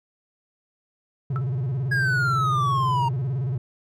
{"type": "tone with vibrato", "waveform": "triangle", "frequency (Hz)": 130, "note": "C3", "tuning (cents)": -11, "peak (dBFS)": -21, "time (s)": [1.3, 3.58], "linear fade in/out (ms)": 5, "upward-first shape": "square", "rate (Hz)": 18, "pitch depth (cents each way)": 140}
{"type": "tone with exponential decay", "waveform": "sine", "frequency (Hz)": 1318.5, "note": "E6", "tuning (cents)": 0, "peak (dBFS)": -26, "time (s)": [1.36, 1.45], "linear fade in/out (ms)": 0, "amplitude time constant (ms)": 18}
{"type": "exponential sweep", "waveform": "triangle", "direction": "down", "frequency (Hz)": [1661.2, 925], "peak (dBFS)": -19, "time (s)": [1.91, 3.09], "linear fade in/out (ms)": 10}
{"effects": []}